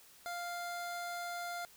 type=tone; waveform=25% pulse; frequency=698.5 Hz; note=F5; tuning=in tune; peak=-35 dBFS; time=0.26-1.65 s; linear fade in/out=0 ms; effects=white hiss -60 dBFS RMS until 1.76 s